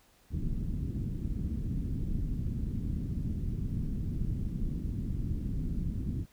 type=low-pass noise; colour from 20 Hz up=pink; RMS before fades=-33 dBFS; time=0.3-6.26 s; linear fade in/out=50 ms; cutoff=250 Hz; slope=24 dB/octave; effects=pink hiss -64 dBFS RMS until 6.32 s